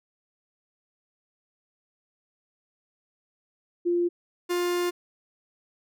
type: tone pair in turn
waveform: sine / 45% pulse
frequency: 348.2 / 352.9 Hz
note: F4 / F4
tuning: -5 / +18 cents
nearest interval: unison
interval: 23 cents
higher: second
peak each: -21 / -24 dBFS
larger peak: first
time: 3.85-4.09 / 4.49-4.91 s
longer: second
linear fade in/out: 20 ms
effects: none